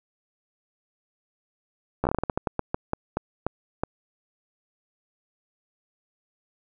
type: slowing click train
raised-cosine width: 1 ms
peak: -10 dBFS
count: 17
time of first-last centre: 2.04-3.835 s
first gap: 13 ms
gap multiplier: 1.25
effects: none